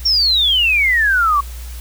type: exponential sweep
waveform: sine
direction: down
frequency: 5588 to 1108.7 Hz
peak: -11 dBFS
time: 0.05-1.41 s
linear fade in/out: 10 ms
effects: added 60 Hz sine -27 dBFS peak until 1.8 s + white hiss -39 dBFS RMS until 1.8 s